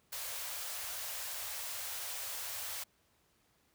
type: band-stop noise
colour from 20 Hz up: white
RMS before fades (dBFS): -41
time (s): 0.12-2.84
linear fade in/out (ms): 10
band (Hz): 100 to 490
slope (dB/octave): 48
effects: pink hiss -72 dBFS RMS until 3.74 s + high-pass 60 Hz 12 dB/octave